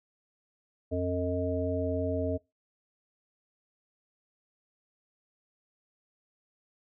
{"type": "harmonic tone", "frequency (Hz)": 89.7, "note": "F2", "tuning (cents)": 47, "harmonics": [1, 3, 5, 7], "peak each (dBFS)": [-33, -33, -33, -33], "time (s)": [0.91, 2.38], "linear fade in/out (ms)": 20, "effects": ["noise-tail reverb RT60 0.2 s tail -20 dB re dry"]}